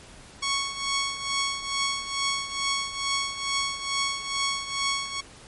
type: tone with tremolo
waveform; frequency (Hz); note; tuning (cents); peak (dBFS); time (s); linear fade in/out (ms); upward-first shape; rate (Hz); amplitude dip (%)
10% pulse; 1108.7; C#6; 0; -14; 0.42-5.21; 10; triangle; 2.3; 75
effects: pink hiss -48 dBFS RMS until 5.47 s + MP3 48 kbps